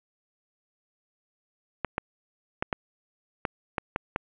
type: clicks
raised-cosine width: 0.5 ms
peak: -11 dBFS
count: 8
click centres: 1.847 / 1.981 / 2.625 / 2.728 / 3.452 / 3.782 / 3.961 / 4.161 s
effects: resampled to 8000 Hz + 7-bit